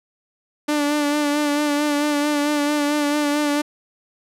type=tone with vibrato; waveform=sawtooth; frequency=293.7 Hz; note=D4; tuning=in tune; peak=-14 dBFS; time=0.68-3.62 s; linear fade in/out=10 ms; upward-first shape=sine; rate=4.5 Hz; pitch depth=31 cents each way; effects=low-pass 12000 Hz 12 dB/octave